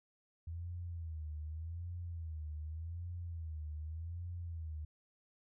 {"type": "tone with vibrato", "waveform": "sine", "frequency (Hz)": 81.7, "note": "E2", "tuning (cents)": -15, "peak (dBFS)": -40, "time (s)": [0.47, 4.85], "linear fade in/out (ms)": 5, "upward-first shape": "sine", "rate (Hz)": 0.85, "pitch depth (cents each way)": 120, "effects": []}